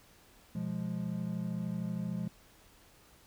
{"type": "chord", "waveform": "triangle", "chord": "F diminished", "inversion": "second", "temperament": "equal", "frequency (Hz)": [123.47, 174.61, 207.7], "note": ["Cb3", "F3", "Ab3"], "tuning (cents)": [0, 0, 0], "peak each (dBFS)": [-39, -34, -36], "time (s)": [0.55, 2.28], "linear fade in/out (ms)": 5, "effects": ["pink hiss -61 dBFS RMS until 3.26 s"]}